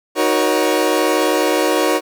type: chord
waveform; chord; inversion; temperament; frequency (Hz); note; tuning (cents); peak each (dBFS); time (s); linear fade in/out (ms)
30% pulse; D# minor seventh; none; equal with one note detuned; 311.1 / 370 / 474.9 / 554.4; D#4 / F#4 / A#4 / C#5; 0 / 0 / +32 / 0; -17; 0.15-2.01; 50
effects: none